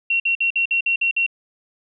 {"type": "tone bursts", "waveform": "sine", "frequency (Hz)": 2734, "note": "F7", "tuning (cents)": -37, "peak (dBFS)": -16, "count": 8, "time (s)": [0.1, 1.264], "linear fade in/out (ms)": 5, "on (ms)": 100, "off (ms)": 52, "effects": []}